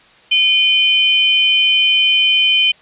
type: tone pair together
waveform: sine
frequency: 2437 / 3070 Hz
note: D#7 / G7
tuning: -37 / -37 cents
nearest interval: major third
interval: 400 cents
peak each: -15 / -11 dBFS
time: 0.31-2.72 s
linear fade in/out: 10 ms
effects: white hiss -47 dBFS RMS until 2.81 s + resampled to 8000 Hz